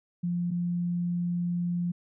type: tone pair in turn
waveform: sine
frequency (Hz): 174.61 / 174.61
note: F3 / F3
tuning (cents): 0 / 0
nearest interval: unison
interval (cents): 0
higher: neither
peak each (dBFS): -26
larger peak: neither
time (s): 0.23-0.51 / 0.51-1.92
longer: second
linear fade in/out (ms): 10
effects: none